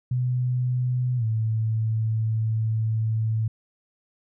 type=tone with pitch glide; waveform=sine; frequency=125.1 to 110.81 Hz; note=B2 to A2; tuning=+23 to +13 cents; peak=-21 dBFS; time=0.11-3.48 s; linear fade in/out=5 ms; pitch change=-210 cents; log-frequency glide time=1.17-1.24 s; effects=none